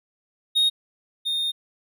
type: tone pair in turn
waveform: triangle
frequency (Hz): 3729 / 3671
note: A#7 / A#7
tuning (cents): 0 / -27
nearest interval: unison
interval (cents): 27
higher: first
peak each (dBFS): -15 / -21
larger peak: first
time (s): 0.55-0.7 / 1.25-1.52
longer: second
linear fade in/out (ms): 20
effects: none